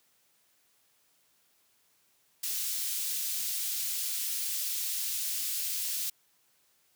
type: high-pass noise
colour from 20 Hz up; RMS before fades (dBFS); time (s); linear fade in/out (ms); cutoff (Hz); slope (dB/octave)
white; -33; 2.43-6.1; 5; 3500; 12
effects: white hiss -69 dBFS RMS until 6.95 s + high-pass 80 Hz 12 dB/octave